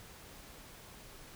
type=silence; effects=pink hiss -53 dBFS RMS until 1.35 s